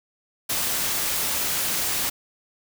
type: noise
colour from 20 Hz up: white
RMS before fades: -25 dBFS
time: 0.49-2.1 s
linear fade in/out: 10 ms
effects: none